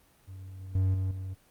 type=tone with level steps; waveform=triangle; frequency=94.5 Hz; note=F#2; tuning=37 cents sharp; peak=-39 / -37 / -21 / -25 / -32 dBFS; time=0.27-1.35 s; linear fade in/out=20 ms; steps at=0.6 / 0.75 / 0.94 / 1.11 s; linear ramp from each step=2 ms; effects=pink hiss -63 dBFS RMS until 1.5 s + Opus 32 kbps